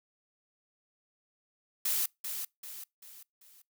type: noise with echo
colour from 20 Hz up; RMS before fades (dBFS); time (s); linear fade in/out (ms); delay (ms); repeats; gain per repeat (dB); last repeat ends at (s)
blue; -30; 1.85-2.06; 5; 390; 4; -7; 3.62
effects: noise-tail reverb RT60 0.2 s tail -26 dB re dry